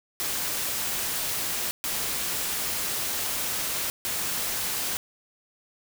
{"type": "noise bursts at uneven times", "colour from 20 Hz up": "white", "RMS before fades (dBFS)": -29, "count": 3, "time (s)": [[0.2, 1.71], [1.84, 3.9], [4.05, 4.97]], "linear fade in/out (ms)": 0, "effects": []}